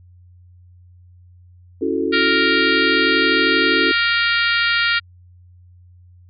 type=chord; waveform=sine; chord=F# minor seventh; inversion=second; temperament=equal; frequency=277.2 / 329.6 / 370 / 440 Hz; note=C#4 / E4 / F#4 / A4; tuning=0 / 0 / 0 / 0 cents; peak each=-23 dBFS; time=1.81-3.92 s; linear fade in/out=10 ms
type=harmonic tone; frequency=466.2 Hz; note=A#4; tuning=in tune; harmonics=3 / 4 / 5 / 6 / 7 / 8 / 9 / 10; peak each=-19 / -21 / -23 / -25 / -26 / -27 / -28 / -29 dBFS; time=2.12-5 s; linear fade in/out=20 ms
effects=added 89 Hz sine -44 dBFS peak until 6.29 s